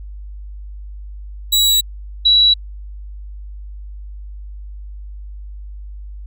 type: tone pair in turn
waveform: sawtooth / sine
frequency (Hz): 3899 / 3913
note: B7 / B7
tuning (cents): -23 / -17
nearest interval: unison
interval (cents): 6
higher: second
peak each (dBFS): -8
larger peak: neither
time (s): 1.52-1.81 / 2.25-2.54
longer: neither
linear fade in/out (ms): 10
effects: added 50 Hz sine -29 dBFS peak until 6.26 s